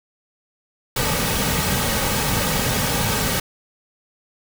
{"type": "noise with comb filter", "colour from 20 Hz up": "pink", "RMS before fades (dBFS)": -21, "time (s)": [0.96, 3.4], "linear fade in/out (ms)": 5, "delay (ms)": 2.9, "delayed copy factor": -0.55, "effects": []}